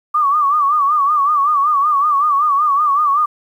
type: tone with vibrato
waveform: sine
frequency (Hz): 1165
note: D6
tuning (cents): -14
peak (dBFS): -11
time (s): 0.14-3.26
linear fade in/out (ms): 10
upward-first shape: sine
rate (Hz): 5.3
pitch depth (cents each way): 100
effects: 8-bit